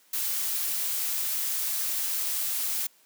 blue noise, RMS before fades -29 dBFS, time 0.13-2.87 s, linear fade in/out 5 ms, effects white hiss -61 dBFS RMS until 3.05 s + high-pass 200 Hz 12 dB/octave

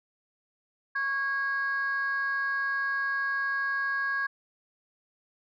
sine tone pair together, 1108.7 / 1641.3 Hz, C#6 / G#6, 0 / -21 cents, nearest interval perfect fifth, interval 679 cents, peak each -32 / -26 dBFS, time 0.95-4.27 s, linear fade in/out 10 ms, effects tanh soft clip ceiling -22 dBFS

